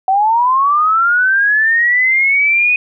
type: linear sweep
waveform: sine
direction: up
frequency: 747 to 2500 Hz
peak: -9 dBFS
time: 0.08-2.76 s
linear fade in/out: 2 ms
effects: none